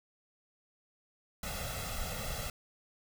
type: noise with comb filter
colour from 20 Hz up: pink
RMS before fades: -38 dBFS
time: 1.43-2.5 s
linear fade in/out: 2 ms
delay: 1.5 ms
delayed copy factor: +0.9
effects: none